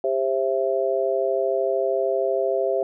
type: harmonic tone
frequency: 133 Hz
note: C3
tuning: 29 cents sharp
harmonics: 3 / 4 / 5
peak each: -24 / -24 / -24 dBFS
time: 0.04-2.83 s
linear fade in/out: 2 ms
effects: none